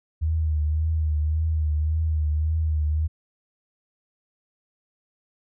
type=tone with vibrato; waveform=sine; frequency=77.78 Hz; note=D#2; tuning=in tune; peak=-20 dBFS; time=0.21-3.08 s; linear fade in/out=20 ms; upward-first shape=triangle; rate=1.8 Hz; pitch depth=60 cents each way; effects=none